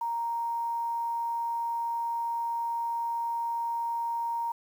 sine tone with quantisation, 932.3 Hz, A#5, in tune, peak -28 dBFS, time 0.01-4.52 s, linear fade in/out 5 ms, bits 9, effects none

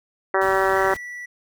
harmonic tone, 191.9 Hz, G3, 37 cents flat, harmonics 2 / 3 / 4 / 5 / 6 / 7 / 8 / 9 / 10, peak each -22 / -24 / -25 / -26 / -27 / -27 / -28 / -29 / -29 dBFS, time 0.34-0.94 s, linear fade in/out 2 ms
pink noise, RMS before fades -38 dBFS, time 0.41-0.97 s, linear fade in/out 5 ms
triangle tone, 1956 Hz, B6, 17 cents flat, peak -30 dBFS, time 0.75-1.26 s, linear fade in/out 10 ms
effects none

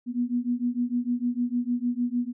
sine beating tone pair, 240 / 246.6 Hz, B3 / B3, -49 / -2 cents, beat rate 6.6 Hz, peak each -27 dBFS, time 0.06-2.33 s, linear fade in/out 50 ms, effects none

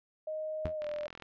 sine tone with pitch glide, 622.3 to 595.6 Hz, D#5 to D5, 0 to +24 cents, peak -34 dBFS, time 0.27-1.07 s, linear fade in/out 5 ms, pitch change -76 cents, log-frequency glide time 0.75-0.86 s
sawtooth tone with exponential decay, 82.1 Hz, E2, 6 cents flat, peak -27 dBFS, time 0.65-0.75 s, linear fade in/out 0 ms, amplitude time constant 20 ms
click train, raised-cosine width 0.2 ms, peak -26 dBFS, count 18, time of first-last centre 0.82-1.223 s, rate 42.2 Hz
effects low-pass 3000 Hz 12 dB/octave

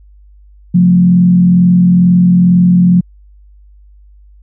sine tone with frequency modulation, 178.5 Hz, F3, 38 cents sharp, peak -4 dBFS, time 0.74-3.01 s, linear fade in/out 10 ms, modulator 42.2 Hz, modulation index 0.48, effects added 50 Hz sine -38 dBFS peak until 4.42 s

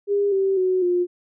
sine tone with pitch steps, 404.4 / 387.3 / 370.8 / 355.1 Hz, G#4 / G4 / F#4 / F4, -46 / -21 / +4 / +29 cents, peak -17 dBFS, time 0.07-1.07 s, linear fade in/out 50 ms, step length 250 ms, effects none

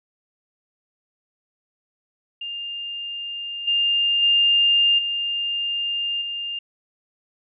sine tone with level steps, 2806 Hz, F7, 8 cents sharp, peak -28 / -17 / -14 / -22 / -26 dBFS, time 2.41-6.59 s, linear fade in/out 5 ms, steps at 3.67 / 4.22 / 4.98 / 6.21 s, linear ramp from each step 10 ms, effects none

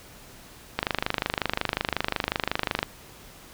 click train, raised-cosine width 0.3 ms, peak -7 dBFS, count 53, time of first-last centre 0.79-2.829 s, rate 25.5 Hz, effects pink hiss -48 dBFS RMS until 3.53 s

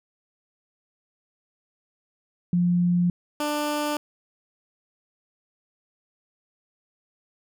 sine / 15% pulse tone pair in turn, 175.9 / 296.5 Hz, F3 / D4, +13 / +17 cents, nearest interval major sixth, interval 904 cents, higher second, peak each -18 dBFS, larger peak neither, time 2.53-3.1 / 3.4-3.97 s, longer neither, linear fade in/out 2 ms, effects none

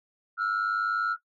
sine tone pair together, 1330 / 1430.2 Hz, E6 / F6, +15 / +41 cents, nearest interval minor second, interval 126 cents, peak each -25 dBFS, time 0.37-1.17 s, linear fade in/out 50 ms, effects noise-tail reverb RT60 0.1 s tail -18 dB re dry + tanh soft clip ceiling -21 dBFS

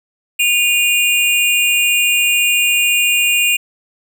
square tone pair together, 2460 / 2794 Hz, D#7 / F7, -20 / 0 cents, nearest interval major second, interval 220 cents, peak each -15 dBFS, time 0.39-3.57 s, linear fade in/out 10 ms, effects none

